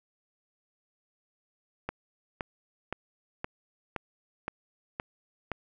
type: click train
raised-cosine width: 0.5 ms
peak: -17 dBFS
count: 8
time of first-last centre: 1.89-5.517 s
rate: 1.93 Hz
effects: none